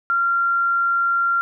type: tone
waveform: sine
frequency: 1380 Hz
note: F6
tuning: 21 cents flat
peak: -16 dBFS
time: 0.1-1.41 s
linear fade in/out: 0 ms
effects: none